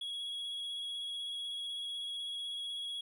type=tone with vibrato; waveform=triangle; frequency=3330 Hz; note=G#7; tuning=4 cents sharp; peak=-36 dBFS; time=0.01-3.01 s; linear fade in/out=5 ms; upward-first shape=triangle; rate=16 Hz; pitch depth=20 cents each way; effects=none